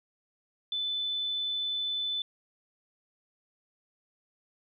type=tone; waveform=sine; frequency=3508 Hz; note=A7; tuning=6 cents flat; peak=-29 dBFS; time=0.72-2.22 s; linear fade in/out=2 ms; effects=none